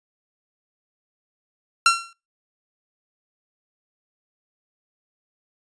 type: tone with exponential decay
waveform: sawtooth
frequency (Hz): 1363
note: F6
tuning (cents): -43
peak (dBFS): -6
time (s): 1.86-2.13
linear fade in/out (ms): 2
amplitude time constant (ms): 57
effects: noise-tail reverb RT60 0.3 s tail -24 dB re dry + resampled to 22050 Hz